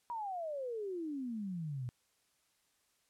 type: exponential sweep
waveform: sine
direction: down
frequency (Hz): 974 to 118.7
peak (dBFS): -37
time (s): 0.1-1.89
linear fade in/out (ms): 0
effects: white hiss -75 dBFS RMS until 3.09 s + low-pass 11000 Hz 12 dB/octave